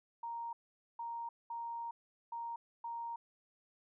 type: tone bursts at uneven times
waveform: sine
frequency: 932.3 Hz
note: A#5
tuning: in tune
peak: -39 dBFS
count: 5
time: 0.23-0.53 / 0.99-1.29 / 1.5-1.91 / 2.32-2.56 / 2.84-3.16 s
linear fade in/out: 5 ms
effects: none